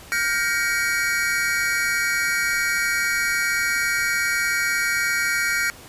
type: chord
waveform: square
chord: G half-diminished seventh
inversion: third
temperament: just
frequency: 1411.2 / 1568 / 1881.6 / 2258 Hz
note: F6 / G6 / Bb6 / Db7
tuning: +18 / 0 / +16 / +31 cents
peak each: -26 / -28 / -26 / -26 dBFS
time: 0.12-5.7 s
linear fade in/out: 0 ms
effects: pink hiss -43 dBFS RMS until 5.88 s + resampled to 32000 Hz